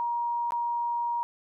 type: tone with dropouts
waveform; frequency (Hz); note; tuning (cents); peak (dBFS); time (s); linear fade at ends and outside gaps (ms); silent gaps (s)
sine; 947; A#5; +27; -26; 0-1.23; 0; 0.507-0.521
effects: none